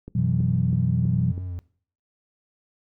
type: click train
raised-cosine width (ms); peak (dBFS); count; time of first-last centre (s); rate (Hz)
3; -24; 5; 0.08-1.379; 3.08
type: chord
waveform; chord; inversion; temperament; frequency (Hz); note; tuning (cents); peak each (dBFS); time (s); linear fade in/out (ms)
sine; B suspended fourth; none; equal; 123.47 / 164.81 / 185; B2 / E3 / F#3; 0 / 0 / 0; -22 / -26 / -25; 0.15-1.32; 5
type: tone with vibrato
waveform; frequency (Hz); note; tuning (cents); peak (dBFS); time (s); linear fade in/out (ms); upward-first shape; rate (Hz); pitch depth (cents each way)
triangle; 89.4; F2; +41; -27; 0.18-1.59; 0; sine; 3.4; 51
effects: noise-tail reverb RT60 0.5 s tail -20 dB re dry